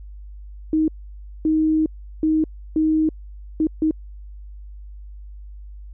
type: tone bursts at uneven times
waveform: sine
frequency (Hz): 313.5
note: D#4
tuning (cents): +13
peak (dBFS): -15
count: 6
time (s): 0.73-0.88 / 1.45-1.86 / 2.23-2.44 / 2.76-3.09 / 3.6-3.67 / 3.82-3.91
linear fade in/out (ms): 2
effects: added 50 Hz sine -35 dBFS peak until 5.93 s